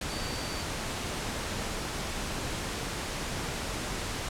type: tone in noise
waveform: sine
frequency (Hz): 4594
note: D8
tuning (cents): -39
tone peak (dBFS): -42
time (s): 0.1-0.62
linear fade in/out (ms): 5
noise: pink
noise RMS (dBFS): -34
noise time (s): 0.01-4.29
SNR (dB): -11
effects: low-pass 9000 Hz 12 dB/octave